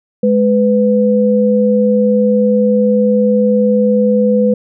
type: tone pair together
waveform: sine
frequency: 209.7 / 498.7 Hz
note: G#3 / B4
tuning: +17 / +17 cents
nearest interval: octave + minor third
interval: 1500 cents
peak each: -11 dBFS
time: 0.23-4.54 s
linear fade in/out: 5 ms
effects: none